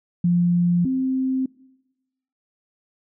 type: tone pair in turn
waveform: sine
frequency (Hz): 174.61 / 261.6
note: F3 / C4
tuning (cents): 0 / 0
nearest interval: perfect fifth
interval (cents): 700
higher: second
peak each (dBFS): -15 / -19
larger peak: first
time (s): 0.24-0.85 / 0.85-1.46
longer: neither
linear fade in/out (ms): 5
effects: noise-tail reverb RT60 1.0 s tail -23 dB re dry